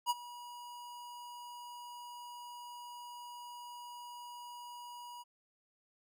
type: tone with ADSR envelope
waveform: square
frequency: 966 Hz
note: B5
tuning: 39 cents flat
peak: -28 dBFS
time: 0.06-5.24 s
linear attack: 42 ms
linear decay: 31 ms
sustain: -19 dB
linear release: 28 ms
effects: none